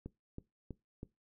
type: click train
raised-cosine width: 3 ms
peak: -30 dBFS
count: 4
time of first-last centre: 0.06-1.031 s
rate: 3.09 Hz
effects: noise-tail reverb RT60 0.2 s tail -20 dB re dry